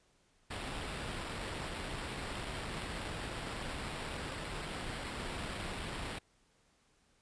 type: noise with sample-and-hold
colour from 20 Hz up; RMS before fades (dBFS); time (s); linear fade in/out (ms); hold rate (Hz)
pink; -41; 0.5-6.19; 10; 6300
effects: pink hiss -71 dBFS RMS until 7.21 s + resampled to 22050 Hz